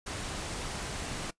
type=noise; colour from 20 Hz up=pink; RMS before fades=-37 dBFS; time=0.06-1.31 s; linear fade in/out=10 ms; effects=noise-tail reverb RT60 0.1 s tail -19 dB re dry + resampled to 22050 Hz